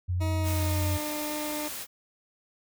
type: tone with vibrato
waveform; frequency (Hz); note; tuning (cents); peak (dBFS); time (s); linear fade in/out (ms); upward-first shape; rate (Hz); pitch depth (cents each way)
sine; 89.8; F2; +49; -25; 0.08-0.98; 20; triangle; 10; 16
type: tone with pitch glide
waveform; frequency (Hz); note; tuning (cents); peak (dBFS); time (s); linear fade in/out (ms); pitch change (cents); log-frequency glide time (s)
20% pulse; 317.2 to 301; D#4 to D4; +33 to +43; -27; 0.2-1.69; 20; -90; 0.37-0.95
type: noise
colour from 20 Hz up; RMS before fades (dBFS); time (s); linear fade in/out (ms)
white; -37; 0.43-1.87; 50
effects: none